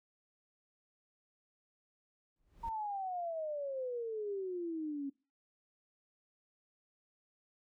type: noise with exponential growth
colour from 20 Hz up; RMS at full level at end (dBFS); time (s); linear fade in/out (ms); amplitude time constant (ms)
brown; -45; 2.36-2.69; 2; 71
type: exponential sweep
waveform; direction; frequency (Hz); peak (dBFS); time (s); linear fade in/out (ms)
sine; down; 932.3 to 272.5; -36; 2.63-5.1; 10
effects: noise-tail reverb RT60 0.3 s tail -21 dB re dry